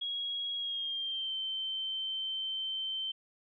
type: tone with pitch glide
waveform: sine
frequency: 3307 to 3103 Hz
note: G#7 to G7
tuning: -8 to -18 cents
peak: -33 dBFS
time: 0.01-3.12 s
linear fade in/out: 10 ms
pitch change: -110 cents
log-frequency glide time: 0.57-1.35 s
effects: none